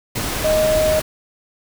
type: tone in noise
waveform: sine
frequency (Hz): 622.3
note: D#5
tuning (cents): 0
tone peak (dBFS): -14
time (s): 0.44-1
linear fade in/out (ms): 10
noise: pink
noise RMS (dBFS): -23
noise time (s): 0.15-1.02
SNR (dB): +6
effects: none